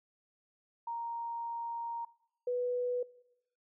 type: tone pair in turn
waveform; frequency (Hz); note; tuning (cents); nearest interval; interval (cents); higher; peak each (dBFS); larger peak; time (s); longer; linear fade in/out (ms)
sine; 932.3 / 492.9; A#5 / B4; 0 / -3; major seventh; 1103; first; -35 / -30; second; 0.87-2.05 / 2.47-3.03; first; 5
effects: noise-tail reverb RT60 0.9 s tail -22 dB re dry